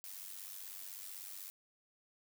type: noise with amplitude modulation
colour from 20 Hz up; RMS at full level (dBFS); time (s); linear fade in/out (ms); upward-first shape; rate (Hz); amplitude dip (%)
blue; -45; 0.04-1.5; 0; sine; 96; 70
effects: none